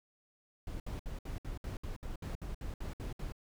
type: noise bursts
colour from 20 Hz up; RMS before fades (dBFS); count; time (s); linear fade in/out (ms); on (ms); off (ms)
brown; -40; 14; 0.67-3.322; 2; 130; 64
effects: none